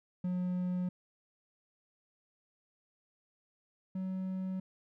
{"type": "tone pair in turn", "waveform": "triangle", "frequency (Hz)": [180.7, 187.66], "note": ["F#3", "F#3"], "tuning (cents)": [-41, 25], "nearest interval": "minor second", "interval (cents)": 66, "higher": "second", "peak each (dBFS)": [-29, -32], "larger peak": "first", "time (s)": [[0.24, 0.89], [3.95, 4.6]], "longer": "neither", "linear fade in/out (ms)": 5, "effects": []}